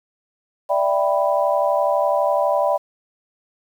sine chord, E minor seventh, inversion third, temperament equal, 587.3 / 659.3 / 784 / 987.8 Hz, D5 / E5 / G5 / B5, 0 / 0 / 0 / 0 cents, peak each -19 / -22 / -23 / -23 dBFS, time 0.69-2.78 s, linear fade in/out 20 ms, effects 8-bit

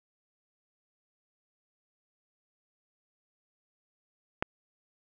click, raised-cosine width 0.5 ms, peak -12 dBFS, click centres 4.425 s, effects none

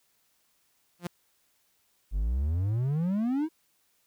sawtooth tone with exponential growth, 174.61 Hz, F3, in tune, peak -25 dBFS, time 0.99-1.07 s, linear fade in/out 5 ms, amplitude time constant 17 ms
triangle exponential sweep, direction up, 45.2 to 329.6 Hz, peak -23 dBFS, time 2.11-3.49 s, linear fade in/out 50 ms
effects white hiss -70 dBFS RMS until 4.06 s

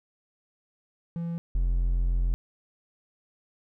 triangle tone pair in turn, 168.9 / 43.44 Hz, E3 / F1, +42 / -8 cents, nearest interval 2 octaves, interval 2350 cents, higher first, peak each -27 / -20 dBFS, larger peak second, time 1.16-1.38 / 1.55-2.34 s, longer second, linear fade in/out 0 ms, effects none

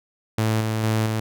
sawtooth tone with tremolo, 110 Hz, A2, in tune, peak -15 dBFS, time 0.38-1.2 s, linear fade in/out 5 ms, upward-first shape square, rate 2.2 Hz, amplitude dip 30%, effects none

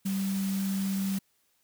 sine tone in noise, 194.1 Hz, G3, 17 cents flat, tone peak -27 dBFS, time 0.05-1.19 s, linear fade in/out 10 ms, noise white, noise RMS -41 dBFS, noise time 0.05-1.19 s, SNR +11 dB, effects white hiss -71 dBFS RMS until 1.63 s

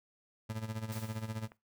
30% pulse tone with tremolo, 110.1 Hz, A2, 2 cents sharp, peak -32 dBFS, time 0.49-1.48 s, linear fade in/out 10 ms, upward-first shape sine, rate 15 Hz, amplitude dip 75%
white noise with exponential decay, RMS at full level -46 dBFS, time 0.92-1.57 s, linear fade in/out 2 ms, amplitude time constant 140 ms
clicks, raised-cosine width 0.5 ms, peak -47 / -37 dBFS, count 2, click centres 0.959 / 1.519 s
effects noise-tail reverb RT60 0.2 s tail -18 dB re dry

